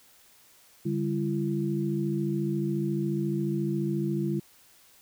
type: tone cluster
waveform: sine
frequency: 145.4 / 199.6 / 338.4 Hz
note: D3 / G3 / E4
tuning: -17 / +32 / +45 cents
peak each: -30 dBFS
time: 0.85-4.4 s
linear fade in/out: 10 ms
effects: white hiss -58 dBFS RMS until 5.01 s